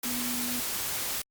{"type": "tone in noise", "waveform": "sine", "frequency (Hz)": 244.5, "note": "B3", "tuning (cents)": -17, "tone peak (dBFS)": -34, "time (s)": [0.05, 0.6], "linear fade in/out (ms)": 5, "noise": "white", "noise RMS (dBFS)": -32, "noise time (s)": [0.03, 1.22], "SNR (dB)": -5, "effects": ["Opus 48 kbps"]}